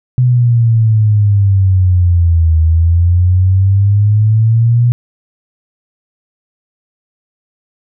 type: exponential two-way sweep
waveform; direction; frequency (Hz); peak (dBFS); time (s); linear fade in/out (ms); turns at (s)
sine; down then up; 126.6 to 79.6 to 121.8; -6; 0.18-4.92; 0; 2.59
effects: none